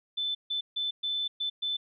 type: tone bursts at uneven times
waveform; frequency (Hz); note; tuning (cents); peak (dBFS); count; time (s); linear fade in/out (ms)
sine; 3520; A7; 0; -28; 6; 0.17-0.35 / 0.5-0.61 / 0.76-0.91 / 1.03-1.28 / 1.4-1.5 / 1.62-1.77; 10
effects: none

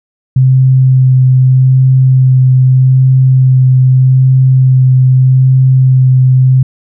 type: tone with vibrato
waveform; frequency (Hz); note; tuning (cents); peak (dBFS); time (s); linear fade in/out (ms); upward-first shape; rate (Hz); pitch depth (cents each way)
sine; 130; C3; -11; -3; 0.36-6.63; 5; sine; 0.81; 12
effects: none

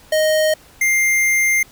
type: tone pair in turn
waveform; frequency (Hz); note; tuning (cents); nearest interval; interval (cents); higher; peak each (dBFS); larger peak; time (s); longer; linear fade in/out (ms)
square; 622.3 / 2100; D#5 / C7; 0 / +6; octave + major sixth; 2106; second; -14; neither; 0.12-0.54 / 0.81-1.63; second; 5
effects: pink hiss -47 dBFS RMS until 1.71 s

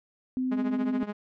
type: tone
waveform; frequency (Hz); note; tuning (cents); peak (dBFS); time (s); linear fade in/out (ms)
sine; 256.7; C4; -33; -25; 0.37-1.03; 0
type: tone with tremolo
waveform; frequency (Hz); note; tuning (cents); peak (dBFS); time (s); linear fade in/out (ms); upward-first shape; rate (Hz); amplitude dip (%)
sawtooth; 207.7; G#3; 0; -24; 0.51-1.13; 10; triangle; 14; 90
effects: low-pass 2000 Hz 12 dB/octave + MP3 48 kbps

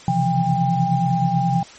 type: tone cluster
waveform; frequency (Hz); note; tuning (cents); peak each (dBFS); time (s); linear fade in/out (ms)
sine; 130.9 / 137.8 / 164.1 / 173.5 / 799; C3 / C#3 / E3 / F3 / G5; +1 / -10 / -8 / -11 / +33; -23 / -27 / -24 / -21 / -20; 0.08-1.63; 2
effects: white hiss -42 dBFS RMS until 1.78 s + MP3 32 kbps

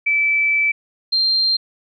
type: tone pair in turn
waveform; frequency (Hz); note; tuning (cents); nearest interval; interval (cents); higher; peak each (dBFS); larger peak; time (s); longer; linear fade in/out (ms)
sine; 2315 / 4174; D7 / C8; -25 / -5; minor seventh; 1020; second; -14; neither; 0.06-0.72 / 1.12-1.57; first; 10
effects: none

